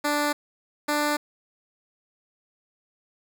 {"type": "tone pair in turn", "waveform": "10% pulse", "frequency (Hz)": [293.7, 295.7], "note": ["D4", "D4"], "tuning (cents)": [0, 12], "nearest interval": "unison", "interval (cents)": 12, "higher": "second", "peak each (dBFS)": -14, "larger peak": "neither", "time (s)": [[0.04, 0.33], [0.88, 1.17]], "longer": "neither", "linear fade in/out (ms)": 10, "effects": []}